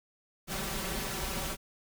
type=noise with comb filter; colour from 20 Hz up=pink; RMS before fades=-35 dBFS; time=0.47-1.57 s; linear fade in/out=50 ms; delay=5.2 ms; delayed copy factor=+0.7; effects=none